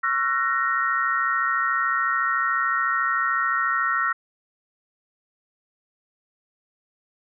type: chord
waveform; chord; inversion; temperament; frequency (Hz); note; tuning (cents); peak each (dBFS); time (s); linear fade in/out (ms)
sine; F# dominant seventh; second; equal with one note detuned; 1108.7 / 1346.2 / 1480 / 1864.7; C#6 / E6 / F#6 / A#6; 0 / +36 / 0 / 0; -29 / -23 / -29 / -25; 0.03-4.13; 10
effects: none